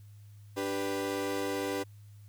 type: chord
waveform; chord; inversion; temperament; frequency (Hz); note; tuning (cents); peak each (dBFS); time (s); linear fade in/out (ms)
35% pulse; G major; second; equal; 293.7 / 392 / 493.9; D4 / G4 / B4; 0 / 0 / 0; -34; 0.56-1.84; 20
effects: added 103 Hz sine -49 dBFS peak until 2.28 s + white hiss -68 dBFS RMS until 2.28 s